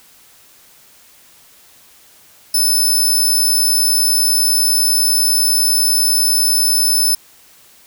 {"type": "tone", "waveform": "15% pulse", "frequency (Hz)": 5270, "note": "E8", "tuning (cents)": -1, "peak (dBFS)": -6, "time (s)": [2.54, 7.15], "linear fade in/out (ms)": 5, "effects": ["white hiss -47 dBFS RMS until 7.86 s"]}